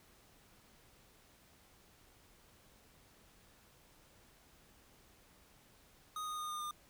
square tone with pitch steps, 1244.5 / 1235.2 / 1225.9 / 1216.8 / 1207.7 Hz, D#6 / D#6 / D#6 / D#6 / D6, 0 / -13 / -26 / -39 / +48 cents, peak -40 dBFS, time 6.16-6.71 s, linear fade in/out 2 ms, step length 110 ms, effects pink hiss -65 dBFS RMS until 6.89 s

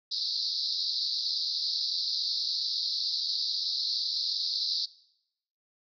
pink band-pass noise, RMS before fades -31 dBFS, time 0.11-4.86 s, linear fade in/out 10 ms, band 3900 to 5100 Hz, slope 96 dB/octave, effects noise-tail reverb RT60 0.8 s tail -21 dB re dry

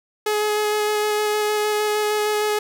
sawtooth tone with vibrato, 422.2 Hz, G#4, 29 cents sharp, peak -15 dBFS, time 0.26-2.59 s, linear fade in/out 5 ms, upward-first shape square, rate 6.5 Hz, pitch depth 8 cents each way, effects none

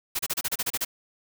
white noise bursts, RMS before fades -27 dBFS, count 10, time 0.15-0.849 s, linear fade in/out 10 ms, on 42 ms, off 31 ms, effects none

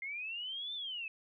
sine linear two-way sweep, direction up then down, 2094 to 3589 to 2543 Hz, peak -38 dBFS, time 0.02-1.08 s, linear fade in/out 2 ms, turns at 0.74 s, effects none

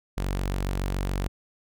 sawtooth tone, 47.1 Hz, F#1, 32 cents sharp, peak -22 dBFS, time 0.17-1.28 s, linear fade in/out 10 ms, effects none

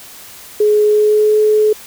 sine tone with pitch glide, 421.2 to 427.3 Hz, G#4 to G#4, +24 to +49 cents, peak -8 dBFS, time 0.6-1.73 s, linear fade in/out 5 ms, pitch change +25 cents, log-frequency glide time 0.85-1.39 s, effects white hiss -36 dBFS RMS until 1.86 s

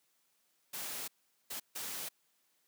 white noise bursts at uneven times, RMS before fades -41 dBFS, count 3, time 0.73-1.08 / 1.5-1.6 / 1.75-2.09 s, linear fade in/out 10 ms, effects white hiss -75 dBFS RMS until 2.67 s + high-pass 150 Hz 12 dB/octave

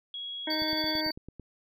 sine tone with pitch glide, 3322 to 3421 Hz, G#7 to A7, 0 to -49 cents, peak -35 dBFS, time 0.14-1.01 s, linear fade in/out 2 ms, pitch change +51 cents, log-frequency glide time 0.45-0.61 s
harmonic tone, 311.1 Hz, D#4, in tune, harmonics 1 / 2 / 3 / 5 / 6 / 7, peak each -33 / -36 / -38 / -40 / -41 / -41 dBFS, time 0.47-1.11 s, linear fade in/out 5 ms
triangle tone with tremolo, 4592 Hz, D8, 40 cents flat, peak -28 dBFS, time 0.5-1.12 s, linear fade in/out 5 ms, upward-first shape square, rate 11 Hz, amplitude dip 40%
click train, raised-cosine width 3 ms, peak -30 dBFS, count 8, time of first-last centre 0.62-1.397 s, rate 9.01 Hz
effects none

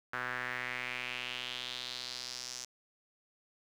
sawtooth tone with band-pass filter sweep, 125 Hz, B2, 21 cents sharp, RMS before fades -40 dBFS, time 0.13-2.65 s, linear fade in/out 5 ms, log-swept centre 1500 to 6000 Hz, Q 3.4, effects 10-bit

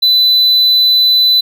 triangle tone, 4000 Hz, B7, 21 cents sharp, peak -5 dBFS, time 0.02-1.41 s, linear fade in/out 10 ms, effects none

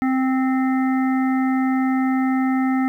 harmonic tone with a mistuned harmonic, 261.6 Hz, C4, in tune, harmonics 1 / 3 / 5 / 7 / 8, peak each -17 / -27 / -31 / -34 / -35 dBFS, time 0.02-2.88 s, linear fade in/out 0 ms, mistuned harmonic 8, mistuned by -16 cents, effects 9-bit

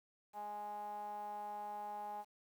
sawtooth tone with band-pass filter, 207.7 Hz, G#3, in tune, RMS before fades -45 dBFS, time 0.33-2.25 s, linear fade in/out 50 ms, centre 830 Hz, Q 9.1, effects 11-bit

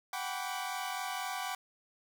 sawtooth chord, G major seventh, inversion third, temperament equal with one note detuned, 740 / 784 / 987.8 / 1153.1 Hz, F#5 / G5 / B5 / D6, 0 / 0 / 0 / -32 cents, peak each -36 / -37 / -39 / -38 dBFS, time 0.13-1.55 s, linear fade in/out 2 ms, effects none

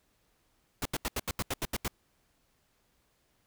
pink noise bursts, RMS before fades -32 dBFS, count 10, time 0.82-1.88 s, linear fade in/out 2 ms, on 34 ms, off 80 ms, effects pink hiss -72 dBFS RMS until 3.46 s

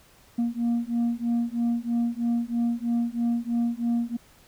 sine beating tone pair, 234 / 237.1 Hz, A#3 / A#3, +7 / +30 cents, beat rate 3.1 Hz, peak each -24 dBFS, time 0.38-4.17 s, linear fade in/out 10 ms, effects tanh soft clip ceiling -20 dBFS + pink hiss -56 dBFS RMS until 4.47 s

